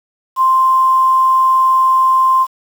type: tone with quantisation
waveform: sine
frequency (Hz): 1046.5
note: C6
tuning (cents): 0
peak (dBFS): -8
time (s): 0.36-2.47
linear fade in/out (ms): 50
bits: 6
effects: none